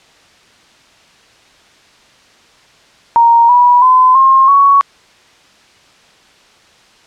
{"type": "tone with pitch steps", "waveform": "sine", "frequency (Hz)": [932.3, 975.3, 1020.2, 1067.2, 1116.4], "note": ["A#5", "B5", "C6", "C6", "C#6"], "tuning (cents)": [0, -22, -44, 34, 12], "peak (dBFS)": -4, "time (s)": [3.16, 4.81], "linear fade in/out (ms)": 0, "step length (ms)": 330, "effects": ["white hiss -46 dBFS RMS until 7.06 s", "low-pass 5000 Hz 12 dB/octave"]}